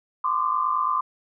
sine tone cluster, 1035 / 1149 / 1198 Hz, C6 / D6 / D6, -19 / -38 / +34 cents, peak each -24 / -27 / -25 dBFS, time 0.24-1.01 s, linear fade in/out 5 ms, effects none

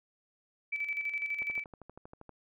sine tone with tremolo, 2309 Hz, D7, 30 cents flat, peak -30 dBFS, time 0.72-1.64 s, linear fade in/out 10 ms, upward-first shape square, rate 12 Hz, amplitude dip 55%
click train, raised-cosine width 1 ms, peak -34 dBFS, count 12, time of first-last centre 1.42-2.293 s, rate 12.6 Hz
effects none

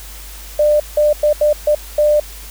sine tone bursts at uneven times, 597 Hz, D5, 28 cents sharp, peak -9 dBFS, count 6, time 0.59-0.8 / 0.97-1.13 / 1.23-1.33 / 1.41-1.53 / 1.67-1.75 / 1.98-2.2 s, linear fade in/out 5 ms, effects added 50 Hz sine -33 dBFS peak until 2.5 s + white hiss -36 dBFS RMS until 2.5 s

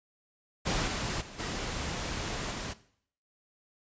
pink noise with level steps, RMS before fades -30 / -33 / -46 / -35 / -37 dBFS, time 0.65-2.74 s, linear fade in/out 20 ms, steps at 0.86 / 1.2 / 1.38 / 2.5 s, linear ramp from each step 20 ms, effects noise-tail reverb RT60 0.6 s tail -17 dB re dry + resampled to 16000 Hz

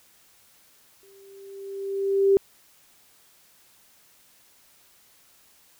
sine tone with exponential growth, 392.9 Hz, G4, 4 cents sharp, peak -13 dBFS, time 1.03-2.37 s, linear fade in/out 0 ms, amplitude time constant 290 ms, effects white hiss -58 dBFS RMS until 5.79 s

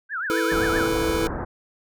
sine tone with vibrato, 1511 Hz, F#6, 36 cents sharp, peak -25 dBFS, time 0.09-0.89 s, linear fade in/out 50 ms, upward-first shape triangle, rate 7.7 Hz, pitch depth 300 cents each way
square chord, E suspended fourth, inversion none, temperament equal, 329.6 / 440 / 493.9 Hz, E4 / A4 / B4, 0 / 0 / 0 cents, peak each -25 / -27 / -28 dBFS, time 0.3-1.27 s, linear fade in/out 0 ms
pink low-pass noise, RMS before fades -29 dBFS, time 0.51-1.45 s, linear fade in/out 10 ms, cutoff 1600 Hz, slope 48 dB/octave
effects none

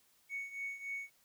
triangle tone with tremolo, 2223 Hz, C#7, 4 cents sharp, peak -33 dBFS, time 0.29-1.1 s, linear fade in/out 50 ms, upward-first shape triangle, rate 3.5 Hz, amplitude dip 85%, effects tanh soft clip ceiling -34 dBFS + white hiss -70 dBFS RMS until 1.24 s

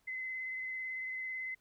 sine tone with vibrato, 2044 Hz, C7, 41 cents flat, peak -37 dBFS, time 0.07-1.55 s, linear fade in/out 10 ms, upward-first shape sine, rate 18 Hz, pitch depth 16 cents each way, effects pink hiss -74 dBFS RMS until 1.6 s

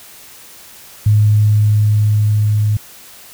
sine tone with level ramp, 105.7 Hz, G#2, 31 cents sharp, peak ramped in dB -7 to -11 dBFS, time 1.06-2.77 s, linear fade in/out 5 ms, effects white hiss -39 dBFS RMS until 3.33 s

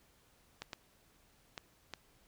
clicks, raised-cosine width 0.2 ms, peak -24 dBFS, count 4, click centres 0.62 / 0.732 / 1.578 / 1.937 s, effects pink hiss -68 dBFS RMS until 2.27 s

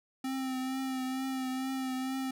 square tone with vibrato, 261.7 Hz, C4, in tune, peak -33 dBFS, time 0.24-2.31 s, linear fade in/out 5 ms, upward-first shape triangle, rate 2.2 Hz, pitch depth 30 cents each way, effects none

